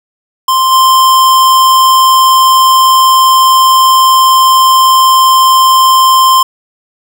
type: tone with level steps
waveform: square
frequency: 1046.5 Hz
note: C6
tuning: in tune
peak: -7 / -4 dBFS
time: 0.48-6.43 s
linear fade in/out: 5 ms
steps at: 0.71 s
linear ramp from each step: 20 ms
effects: none